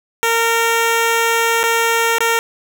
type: tone with dropouts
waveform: 10% pulse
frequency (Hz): 459.9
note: A#4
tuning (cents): -23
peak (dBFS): -5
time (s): 0.23-2.39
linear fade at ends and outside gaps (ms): 0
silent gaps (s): 1.631-1.638 / 2.184-2.205
effects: none